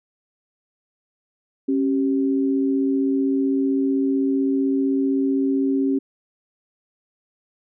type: tone pair together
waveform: sine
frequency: 272.4 / 388.1 Hz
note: C#4 / G4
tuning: -30 / -17 cents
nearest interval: tritone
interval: 613 cents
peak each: -18 / -25 dBFS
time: 1.68-5.99 s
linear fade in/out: 10 ms
effects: none